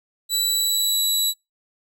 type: tone with pitch glide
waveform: 20% pulse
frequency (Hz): 3951 to 3926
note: B7 to B7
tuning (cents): 0 to -11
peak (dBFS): -13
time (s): 0.29-1.34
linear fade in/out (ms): 50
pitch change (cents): -11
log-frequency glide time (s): 0.43-1
effects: noise-tail reverb RT60 0.2 s tail -25 dB re dry